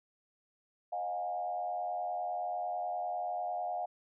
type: tone with frequency modulation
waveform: sine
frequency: 717 Hz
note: F5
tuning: 45 cents sharp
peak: -33 dBFS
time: 0.92-3.86 s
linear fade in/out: 10 ms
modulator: 89.4 Hz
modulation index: 0.86
effects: none